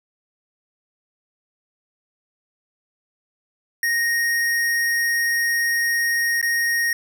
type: tone with dropouts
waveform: square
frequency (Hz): 1864.7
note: A#6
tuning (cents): 0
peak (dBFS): -19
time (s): 3.83-6.93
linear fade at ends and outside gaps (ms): 2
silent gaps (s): 6.414-6.427
effects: none